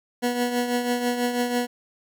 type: tone with tremolo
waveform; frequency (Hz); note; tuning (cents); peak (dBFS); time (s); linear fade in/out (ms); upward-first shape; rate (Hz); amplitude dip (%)
20% pulse; 243.7; B3; -23; -15; 0.22-1.67; 20; triangle; 6.1; 60
effects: none